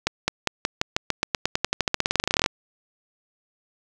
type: accelerating click train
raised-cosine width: 0.2 ms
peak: -3 dBFS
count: 30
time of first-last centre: 0.07-2.461 s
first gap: 210 ms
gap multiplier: 0.92
effects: none